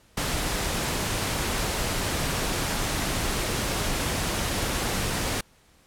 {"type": "noise", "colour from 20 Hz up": "pink", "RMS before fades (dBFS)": -27, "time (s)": [0.17, 5.41], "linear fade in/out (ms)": 5, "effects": ["pink hiss -59 dBFS RMS until 5.86 s", "low-pass 12000 Hz 12 dB/octave"]}